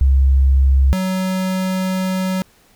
sine / square tone pair in turn, 67.2 / 187.13 Hz, C2 / F#3, +47 / +20 cents, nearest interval octave + tritone, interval 1773 cents, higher second, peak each -9 / -18 dBFS, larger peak first, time 0.01-0.93 / 0.93-2.42 s, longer second, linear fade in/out 0 ms, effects pink hiss -53 dBFS RMS until 2.75 s

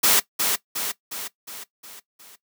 white noise with echo, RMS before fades -17 dBFS, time 0.03-0.2 s, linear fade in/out 10 ms, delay 360 ms, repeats 6, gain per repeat -5 dB, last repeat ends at 2.36 s, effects noise-tail reverb RT60 0.1 s tail -17 dB re dry + high-pass 200 Hz 12 dB/octave

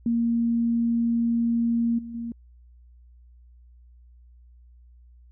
sine tone with level steps, 233.1 Hz, A#3, in tune, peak -20 / -34 / -29 dBFS, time 0.06-2.32 s, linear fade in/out 2 ms, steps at 1.98 / 2.14 s, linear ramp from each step 10 ms, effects added 60 Hz sine -49 dBFS peak until 5.31 s

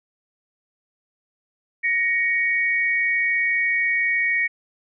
sine tone pair together, 1881 / 2237 Hz, A#6 / C#7, +15 / +15 cents, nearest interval minor third, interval 300 cents, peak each -21 dBFS, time 1.83-4.48 s, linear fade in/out 20 ms, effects none

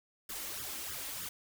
white noise with flanger, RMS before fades -41 dBFS, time 0.29-1.29 s, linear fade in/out 5 ms, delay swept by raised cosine 0.57 to 3.77 ms, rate 3.2 Hz, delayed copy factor +0.95, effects none

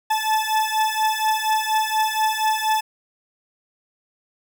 40% pulse beating tone pair, 868 / 872.2 Hz, A5 / A5, -24 / -15 cents, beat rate 4.2 Hz, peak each -21 dBFS, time 0.1-2.81 s, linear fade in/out 10 ms, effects none

